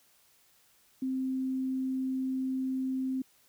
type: tone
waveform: sine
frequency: 261.6 Hz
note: C4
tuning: in tune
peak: -29 dBFS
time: 1.02-3.22 s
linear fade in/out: 5 ms
effects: white hiss -65 dBFS RMS until 3.48 s